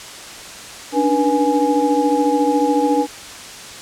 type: tone cluster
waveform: sine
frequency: 284.6 / 298.6 / 485.6 / 833 Hz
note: C#4 / D4 / B4 / G#5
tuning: +46 / +29 / -29 / +5 cents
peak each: -19 dBFS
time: 0.92-3.07 s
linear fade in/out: 50 ms
effects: white hiss -34 dBFS RMS until 3.81 s + low-pass 8000 Hz 12 dB/octave